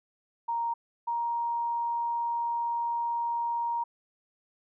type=tone pair in turn; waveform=sine; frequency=933 / 938.9 Hz; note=A#5 / A#5; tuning=+1 / +12 cents; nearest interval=unison; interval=11 cents; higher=second; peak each=-27 dBFS; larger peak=neither; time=0.48-0.74 / 1.07-3.84 s; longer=second; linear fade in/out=10 ms; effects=none